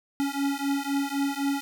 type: beating tone pair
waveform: square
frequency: 277.3 / 281.2 Hz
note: C#4 / C#4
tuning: +1 / +25 cents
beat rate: 3.9 Hz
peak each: -29 dBFS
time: 0.2-1.61 s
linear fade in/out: 0 ms
effects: none